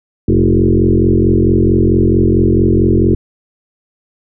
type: tone with frequency modulation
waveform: sine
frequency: 219.8 Hz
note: A3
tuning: 2 cents flat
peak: -7 dBFS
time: 0.28-3.15 s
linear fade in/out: 5 ms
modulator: 44.5 Hz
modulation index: 4
effects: none